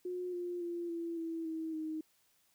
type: tone with pitch steps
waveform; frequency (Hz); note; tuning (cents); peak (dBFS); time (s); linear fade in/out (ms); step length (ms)
sine; 360.6 / 352.4 / 344.3 / 336.5 / 328.8 / 321.3 / 313.9; F#4 / F4 / F4 / E4 / E4 / E4 / D#4; -45 / +16 / -25 / +36 / -4 / -44 / +15; -36; 0.05-2.01; 5; 280
effects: white hiss -72 dBFS RMS until 2.54 s